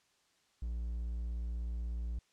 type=tone; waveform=triangle; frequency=58.27 Hz; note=A#1; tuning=in tune; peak=-33 dBFS; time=0.62-2.19 s; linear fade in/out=5 ms; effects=white hiss -72 dBFS RMS until 2.32 s + low-pass 7000 Hz 12 dB/octave